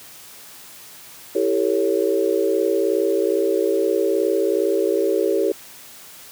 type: chord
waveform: sine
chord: A dominant seventh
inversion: second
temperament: equal with one note detuned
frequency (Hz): 329.6 / 392 / 451.3 / 554.4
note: E4 / G4 / A4 / C#5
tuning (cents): 0 / 0 / +44 / 0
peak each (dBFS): -24 / -20 / -22 / -24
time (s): 1.35-5.52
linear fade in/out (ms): 5
effects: white hiss -42 dBFS RMS until 6.31 s + high-pass 80 Hz 12 dB/octave